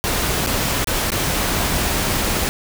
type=noise with dropouts; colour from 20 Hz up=pink; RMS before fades=-20 dBFS; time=0.04-2.49 s; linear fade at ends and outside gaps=0 ms; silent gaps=0.463-0.471 / 0.844-0.872 / 1.104-1.119 s; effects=none